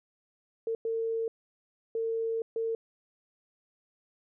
sine tone bursts at uneven times, 453 Hz, A#4, 50 cents flat, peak -28 dBFS, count 4, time 0.67-0.75 / 0.85-1.28 / 1.95-2.42 / 2.56-2.75 s, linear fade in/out 2 ms, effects none

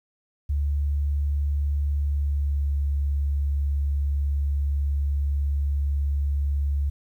sine tone with pitch glide, 71.9 to 70.87 Hz, D2 to C#2, -36 to +39 cents, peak -21 dBFS, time 0.49-6.9 s, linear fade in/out 10 ms, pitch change -25 cents, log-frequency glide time 2.02-2.73 s, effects 10-bit

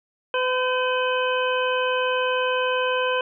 harmonic tone with a mistuned harmonic, 507 Hz, B4, 45 cents sharp, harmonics 1 / 2 / 3 / 5 / 6, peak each -23 / -26 / -28 / -30 / -31 dBFS, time 0.34-3.21 s, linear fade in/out 2 ms, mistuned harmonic 3, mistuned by +21 cents, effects none

